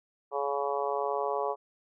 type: harmonic tone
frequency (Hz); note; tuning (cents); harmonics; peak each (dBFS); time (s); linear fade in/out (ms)
140.9; C#3; +29; 3 / 4 / 5 / 6 / 7 / 8; -33 / -34 / -35 / -36 / -36 / -37; 0.31-1.56; 50
effects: none